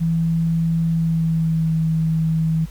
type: tone with pitch glide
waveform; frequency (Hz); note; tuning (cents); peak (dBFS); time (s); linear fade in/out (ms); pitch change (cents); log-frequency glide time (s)
sine; 164.81 to 160.86; E3 to E3; 0 to -42; -16; 0-2.66; 20; -42; 0.86-1.77
effects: added 50 Hz sine -34 dBFS peak until 2.7 s + pink hiss -48 dBFS RMS until 2.7 s